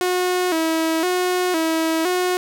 sawtooth tone with vibrato, 342.5 Hz, F4, 34 cents flat, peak -14 dBFS, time 0.01-2.37 s, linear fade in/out 0 ms, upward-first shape square, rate 0.98 Hz, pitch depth 100 cents each way, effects none

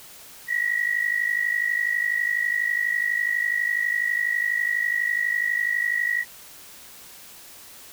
sine tone pair together, 1894 / 1946.1 Hz, A#6 / B6, +27 / -26 cents, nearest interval unison, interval 47 cents, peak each -24 dBFS, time 0.47-6.25 s, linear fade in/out 50 ms, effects white hiss -45 dBFS RMS until 7.92 s

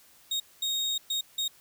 35% pulse tone bursts at uneven times, 3729 Hz, A#7, in tune, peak -25 dBFS, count 4, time 0.31-0.4 / 0.62-0.98 / 1.1-1.21 / 1.38-1.48 s, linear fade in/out 5 ms, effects white hiss -58 dBFS RMS until 1.6 s

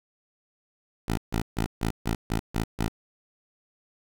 10% pulse tone bursts, 55.3 Hz, A1, 9 cents sharp, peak -16 dBFS, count 8, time 1.08-2.882 s, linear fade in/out 5 ms, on 94 ms, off 150 ms, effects none

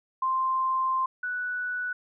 sine tone pair in turn, 1046.5 / 1480 Hz, C6 / F#6, 0 / 0 cents, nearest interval tritone, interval 600 cents, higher second, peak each -23 / -28 dBFS, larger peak first, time 0.22-1.06 / 1.23-1.93 s, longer first, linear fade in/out 5 ms, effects none

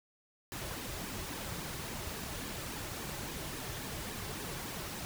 pink noise with flanger, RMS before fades -41 dBFS, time 0.52-5.05 s, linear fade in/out 0 ms, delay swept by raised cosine 1.4 to 4.3 ms, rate 3.6 Hz, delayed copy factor -0.55, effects none

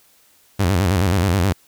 sawtooth tone with vibrato, 92.5 Hz, F#2, in tune, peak -11 dBFS, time 0.59-1.53 s, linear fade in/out 10 ms, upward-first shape square, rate 9.4 Hz, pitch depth 130 cents each way, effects white hiss -55 dBFS RMS until 1.67 s

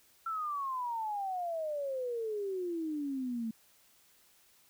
sine exponential sweep, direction down, 1355 to 220 Hz, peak -33 dBFS, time 0.26-3.51 s, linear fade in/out 5 ms, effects white hiss -65 dBFS RMS until 4.69 s

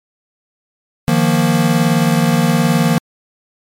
square chord, Eb suspended second, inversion none, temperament equal, 155.56 / 174.61 / 233.1 Hz, Eb3 / F3 / Bb3, 0 / 0 / 0 cents, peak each -16 dBFS, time 1.08-2.98 s, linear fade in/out 0 ms, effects MP3 64 kbps

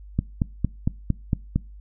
click train, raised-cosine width 5 ms, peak -8 dBFS, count 7, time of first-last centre 0.19-1.56 s, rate 4.38 Hz, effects noise-tail reverb RT60 0.3 s tail -23 dB re dry + added 50 Hz sine -40 dBFS peak until 1.8 s

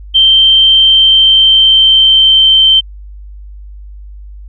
sine tone with pitch glide, 3132 to 3112 Hz, G7 to G7, -2 to -13 cents, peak -3 dBFS, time 0.14-2.81 s, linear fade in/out 20 ms, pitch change -11 cents, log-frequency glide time 0.66-2.6 s, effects added 50 Hz sine -27 dBFS peak until 4.48 s

